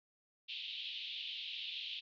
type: band-pass noise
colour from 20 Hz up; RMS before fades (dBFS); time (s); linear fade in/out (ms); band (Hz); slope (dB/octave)
pink; -44; 0.48-2.01; 20; 2800 to 3800; 48
effects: none